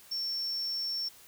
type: tone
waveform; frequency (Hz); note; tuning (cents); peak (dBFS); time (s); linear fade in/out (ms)
triangle; 5440; F8; -46; -30; 0.11-1.09; 10
effects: white hiss -55 dBFS RMS until 1.27 s